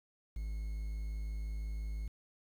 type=tone with quantisation; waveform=triangle; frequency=52.9 Hz; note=G#1; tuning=33 cents sharp; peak=-34 dBFS; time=0.36-2.08 s; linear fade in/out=5 ms; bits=10; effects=none